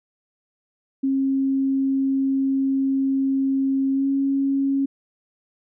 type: tone with pitch glide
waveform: sine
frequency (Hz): 270 to 274.1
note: C#4 to C#4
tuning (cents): -45 to -19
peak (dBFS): -18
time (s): 1.03-4.86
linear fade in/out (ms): 10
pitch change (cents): +26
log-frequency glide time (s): 3.93-4.07
effects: none